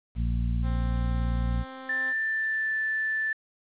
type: harmonic tone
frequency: 58.1 Hz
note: A#1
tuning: 5 cents flat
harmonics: 1 / 2 / 3 / 4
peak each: -25 / -31 / -35 / -37 dBFS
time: 0.15-1.65 s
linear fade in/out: 50 ms
type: tone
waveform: 10% pulse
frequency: 262.6 Hz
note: C4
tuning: 6 cents sharp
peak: -31 dBFS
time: 0.62-2.14 s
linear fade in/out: 50 ms
type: tone with pitch glide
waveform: sine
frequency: 1774 to 1758.7 Hz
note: A6 to A6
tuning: +14 to -1 cents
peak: -25 dBFS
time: 1.89-3.33 s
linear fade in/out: 5 ms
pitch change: -15 cents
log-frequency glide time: 2.2-2.77 s
effects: resampled to 8000 Hz + 9-bit